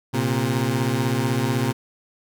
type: beating tone pair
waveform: 20% pulse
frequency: 116.54 / 132.54 Hz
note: A#2 / C3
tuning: 0 / +23 cents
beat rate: 16 Hz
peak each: -18 dBFS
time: 0.13-1.73 s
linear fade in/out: 20 ms
effects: none